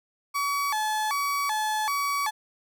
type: tone with vibrato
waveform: 35% pulse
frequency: 987.8 Hz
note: B5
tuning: in tune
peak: -23 dBFS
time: 0.34-2.31 s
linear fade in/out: 20 ms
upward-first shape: square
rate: 1.3 Hz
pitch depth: 240 cents each way
effects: none